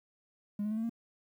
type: tone with pitch steps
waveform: triangle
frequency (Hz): 205.8 / 211.8 / 218 / 224.4 / 231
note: G#3 / G#3 / A3 / A3 / A#3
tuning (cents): -16 / +34 / -16 / +34 / -16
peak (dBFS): -28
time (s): 0.59-0.895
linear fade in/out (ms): 5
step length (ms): 61
effects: tanh soft clip ceiling -27 dBFS + 11-bit